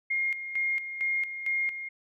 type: tone with tremolo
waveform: sine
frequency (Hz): 2133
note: C7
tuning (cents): +33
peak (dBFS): -25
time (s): 0.1-1.89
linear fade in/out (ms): 10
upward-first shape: square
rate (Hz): 2.2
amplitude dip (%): 65
effects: none